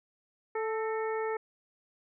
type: harmonic tone with a mistuned harmonic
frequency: 440 Hz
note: A4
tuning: in tune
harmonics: 1 / 2 / 3 / 4 / 5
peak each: -31 / -37 / -41 / -43 / -45 dBFS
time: 0.55-1.37 s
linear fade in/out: 5 ms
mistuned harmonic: 4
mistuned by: +52 cents
effects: none